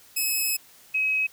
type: tone pair in turn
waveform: 5% pulse / sine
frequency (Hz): 2573 / 2549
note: E7 / D#7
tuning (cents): -43 / +41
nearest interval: unison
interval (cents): 16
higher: first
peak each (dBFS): -14 / -21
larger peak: first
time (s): 0.16-0.57 / 0.94-1.27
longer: first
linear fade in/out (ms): 10
effects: white hiss -53 dBFS RMS until 1.32 s